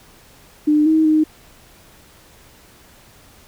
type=tone with pitch steps; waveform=sine; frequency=300.9 / 316.2 / 310.2 Hz; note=D4 / D#4 / D#4; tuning=+42 / +28 / -5 cents; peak=-11 dBFS; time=0.67-1.24 s; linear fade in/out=10 ms; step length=190 ms; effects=pink hiss -48 dBFS RMS until 3.47 s